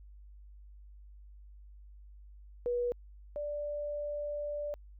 sine tone pair in turn, 484.8 / 587.1 Hz, B4 / D5, -32 / -1 cents, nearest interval minor third, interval 331 cents, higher second, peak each -29 / -34 dBFS, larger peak first, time 2.66-2.92 / 3.36-4.74 s, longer second, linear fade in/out 0 ms, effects added 50 Hz sine -50 dBFS peak until 4.99 s

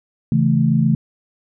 sine chord, A major, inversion first, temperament just, 137.5 / 165 / 220 Hz, C#3 / E3 / A3, -14 / +2 / 0 cents, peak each -17 dBFS, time 0.32-0.95 s, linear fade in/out 2 ms, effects none

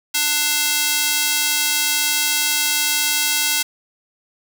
square tone with high-pass filter, 296.5 Hz, D4, 17 cents sharp, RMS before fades -19 dBFS, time 0.14-3.63 s, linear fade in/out 10 ms, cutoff 3000 Hz, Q 0.59, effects none

